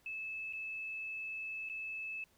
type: tone with dropouts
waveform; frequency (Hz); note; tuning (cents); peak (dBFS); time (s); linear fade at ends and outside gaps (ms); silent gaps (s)
sine; 2610; E7; -18; -39; 0.06-2.24; 2; 0.527-0.533 / 1.69-1.697
effects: pink hiss -70 dBFS RMS until 2.37 s